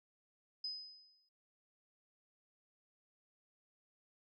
sine tone with exponential decay, 5030 Hz, D#8, 18 cents sharp, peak -37 dBFS, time 0.64-1.29 s, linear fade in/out 5 ms, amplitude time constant 140 ms, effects none

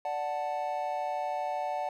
triangle chord, D major, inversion none, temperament equal, 587.3 / 740 / 880 Hz, D5 / F#5 / A5, 0 / 0 / 0 cents, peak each -34 / -31 / -34 dBFS, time 0.05-1.89 s, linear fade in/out 2 ms, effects none

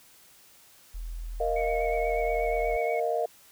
sine tone, 41.29 Hz, E1, 4 cents sharp, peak -33 dBFS, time 0.94-2.77 s, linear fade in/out 10 ms
sine chord, Bb suspended fourth, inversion none, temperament equal, 466.2 / 622.3 / 698.5 Hz, Bb4 / Eb5 / F5, 0 / 0 / 0 cents, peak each -29 dBFS, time 1.4-3.26 s, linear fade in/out 5 ms
sine tone with vibrato, 2217 Hz, C#7, in tune, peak -35 dBFS, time 1.56-3 s, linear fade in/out 5 ms, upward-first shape sine, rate 8.3 Hz, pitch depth 27 cents each way
effects tanh soft clip ceiling -13 dBFS + white hiss -56 dBFS RMS until 3.51 s

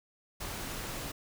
pink noise, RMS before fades -39 dBFS, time 0.4-1.12 s, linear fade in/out 10 ms, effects none

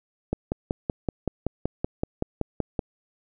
click train, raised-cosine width 2 ms, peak -11 dBFS, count 14, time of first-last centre 0.33-2.792 s, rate 5.28 Hz, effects none

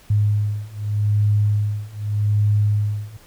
sine beating tone pair, 103.83 / 104.66 Hz, G#2 / G#2, 0 / +14 cents, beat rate 0.83 Hz, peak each -20 / -19 dBFS, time 0.1-3.17 s, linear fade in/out 5 ms, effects pink hiss -50 dBFS RMS until 3.26 s

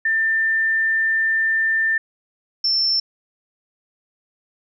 sine tone pair in turn, 1790 / 5364 Hz, A6 / E8, +29 / +29 cents, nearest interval octave + perfect fifth, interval 1900 cents, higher second, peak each -16 dBFS, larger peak neither, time 0.05-1.98 / 2.64-3 s, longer first, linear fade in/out 5 ms, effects none

